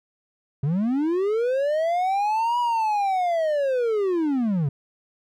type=linear two-way sweep; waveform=triangle; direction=up then down; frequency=130.81 to 977 to 130.81 Hz; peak=-18 dBFS; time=0.63-4.69 s; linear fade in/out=5 ms; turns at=2.59 s; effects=none